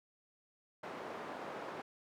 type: band-pass noise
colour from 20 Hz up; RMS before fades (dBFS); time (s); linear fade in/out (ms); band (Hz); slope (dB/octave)
white; -45; 0.83-1.82; 5; 240 to 960; 12
effects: none